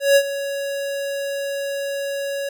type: tone with ADSR envelope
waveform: square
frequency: 558 Hz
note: C#5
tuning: 11 cents sharp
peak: -10 dBFS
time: 0-2.49 s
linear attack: 160 ms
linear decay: 64 ms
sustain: -14 dB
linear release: 4 ms
effects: none